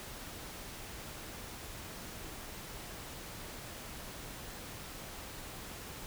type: silence
effects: pink hiss -46 dBFS RMS until 6.06 s